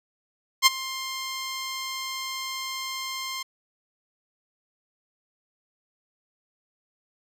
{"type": "tone with ADSR envelope", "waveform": "10% pulse", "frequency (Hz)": 1055, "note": "C6", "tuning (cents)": 14, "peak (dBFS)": -3, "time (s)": [0.62, 3.43], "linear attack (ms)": 44, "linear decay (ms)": 22, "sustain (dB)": -19, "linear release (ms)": 9, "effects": ["resampled to 32000 Hz"]}